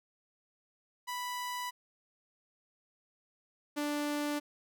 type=tone pair in turn; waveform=sawtooth; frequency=987.8 / 293.7 Hz; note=B5 / D4; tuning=0 / 0 cents; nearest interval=octave + major sixth; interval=2100 cents; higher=first; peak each=-32 / -28 dBFS; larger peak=second; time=1.07-1.71 / 3.76-4.4 s; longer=neither; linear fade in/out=20 ms; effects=none